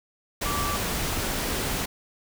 sine tone in noise, 1162 Hz, D6, 19 cents flat, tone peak -29 dBFS, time 0.45-0.77 s, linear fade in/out 10 ms, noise pink, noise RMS -28 dBFS, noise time 0.41-1.86 s, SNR -4 dB, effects none

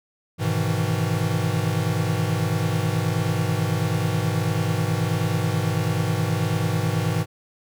square chord, E major seventh, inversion first, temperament equal with one note detuned, 103.83 / 125.34 / 155.56 / 164.81 Hz, G#2 / B2 / D#3 / E3, 0 / +26 / 0 / 0 cents, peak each -26 / -28 / -28 / -27 dBFS, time 0.38-7.26 s, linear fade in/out 50 ms, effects none

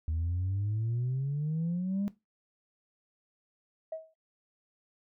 sine exponential sweep, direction up, 77.78 to 205.8 Hz, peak -27 dBFS, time 0.08-2.08 s, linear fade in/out 0 ms
sine tone with exponential decay, 640 Hz, D#5, 49 cents sharp, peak -31 dBFS, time 3.92-4.14 s, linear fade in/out 5 ms, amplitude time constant 47 ms
effects noise-tail reverb RT60 0.2 s tail -17 dB re dry + tanh soft clip ceiling -26 dBFS

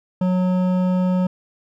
sine tone with hard clipping, 183.1 Hz, F#3, 18 cents flat, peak -18 dBFS, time 0.21-1.27 s, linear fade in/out 5 ms, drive 11 dB, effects none

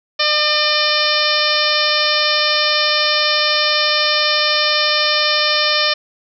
harmonic tone, 602 Hz, D5, 43 cents sharp, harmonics 1 / 2 / 3 / 4 / 5 / 6 / 7 / 8 / 9, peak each -22 / -22 / -22 / -22 / -22 / -22 / -22 / -22 / -22 dBFS, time 0.19-5.94 s, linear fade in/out 10 ms, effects none

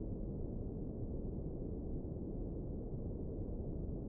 pink low-pass noise, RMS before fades -42 dBFS, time 0-4.08 s, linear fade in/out 5 ms, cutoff 460 Hz, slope 24 dB/octave, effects none

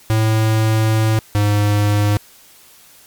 square tone pair in turn, 110 / 103.5 Hz, A2 / G#2, 0 / -5 cents, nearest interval minor second, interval 105 cents, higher first, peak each -13 dBFS, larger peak neither, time 0.1-1.19 / 1.35-2.17 s, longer first, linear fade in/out 0 ms, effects white hiss -46 dBFS RMS until 3.06 s + MP3 96 kbps

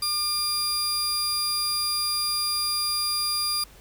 sawtooth tone pair together, 1200 / 4800 Hz, D6 / D8, +37 / +37 cents, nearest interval 2 octaves, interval 2400 cents, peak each -29 / -21 dBFS, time 0.02-3.64 s, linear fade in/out 5 ms, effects added 49 Hz sine -52 dBFS peak until 3.8 s + pink hiss -52 dBFS RMS until 3.8 s

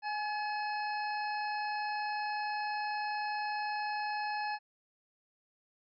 harmonic tone with a mistuned harmonic, 854 Hz, G#5, 48 cents sharp, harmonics 1 / 2 / 3 / 5 / 6, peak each -34 / -40 / -44 / -48 / -50 dBFS, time 0.02-4.59 s, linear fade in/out 50 ms, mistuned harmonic 1, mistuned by -34 cents, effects none

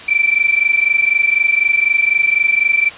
sine tone pair together, 2325 / 2349 Hz, D7 / D7, -18 / 0 cents, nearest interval unison, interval 18 cents, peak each -14 dBFS, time 0.08-2.9 s, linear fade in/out 10 ms, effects white hiss -33 dBFS RMS until 2.97 s + resampled to 8000 Hz

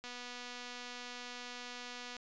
click train, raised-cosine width 0.2 ms, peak -29 dBFS, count 522, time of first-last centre 0.04-2.167 s, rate 245 Hz, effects resampled to 16000 Hz

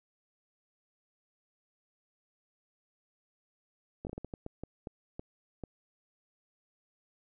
slowing click train, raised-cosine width 2 ms, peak -26 dBFS, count 12, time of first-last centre 4.05-5.637 s, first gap 19 ms, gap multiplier 1.37, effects none

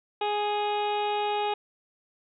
harmonic tone with a mistuned harmonic, 415.3 Hz, G#4, in tune, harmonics 1 / 2 / 3 / 4 / 5 / 6 / 7 / 8 / 9, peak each -30 / -27 / -40 / -45 / -47 / -39 / -41 / -44 / -42 dBFS, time 0.21-1.54 s, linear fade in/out 5 ms, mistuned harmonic 5, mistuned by +33 cents, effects none

